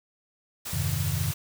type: noise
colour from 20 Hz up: white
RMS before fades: -35 dBFS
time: 0.65-1.34 s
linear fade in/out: 10 ms
type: chord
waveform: sine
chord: F minor seventh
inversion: none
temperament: equal with one note detuned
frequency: 87.31 / 101.69 / 130.81 / 155.56 Hz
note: F2 / Ab2 / C3 / Eb3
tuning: 0 / -36 / 0 / 0 cents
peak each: -31 dBFS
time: 0.73-1.32 s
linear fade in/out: 5 ms
effects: none